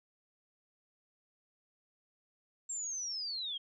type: linear sweep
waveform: sine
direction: down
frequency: 7530 to 3158 Hz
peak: -36 dBFS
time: 2.69-3.58 s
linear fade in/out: 10 ms
effects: none